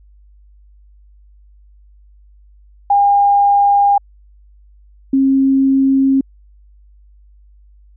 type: tone pair in turn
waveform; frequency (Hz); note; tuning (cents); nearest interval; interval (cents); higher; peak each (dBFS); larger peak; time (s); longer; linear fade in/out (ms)
sine; 807 / 269.3; G#5 / C#4; -50 / -50; octave + perfect fifth; 1900; first; -8 / -9; first; 2.9-3.98 / 5.13-6.21; neither; 5
effects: added 50 Hz sine -43 dBFS peak until 7.96 s